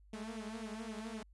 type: tone with flanger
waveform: sawtooth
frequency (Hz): 220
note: A3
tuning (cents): 0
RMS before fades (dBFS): -44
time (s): 0.13-1.23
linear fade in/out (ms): 5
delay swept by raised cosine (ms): 0.31 to 5.81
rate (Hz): 3.9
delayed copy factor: +0.85
effects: added 50 Hz sine -59 dBFS peak until 1.33 s + resampled to 24000 Hz